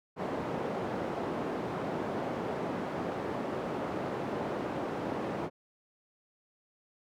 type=band-pass noise; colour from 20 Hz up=white; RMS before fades=-35 dBFS; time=0.16-5.5 s; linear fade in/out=50 ms; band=150 to 640 Hz; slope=12 dB/octave; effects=none